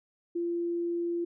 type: tone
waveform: sine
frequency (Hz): 343.2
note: F4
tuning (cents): -30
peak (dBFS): -28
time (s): 0.35-1.25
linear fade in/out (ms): 10
effects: none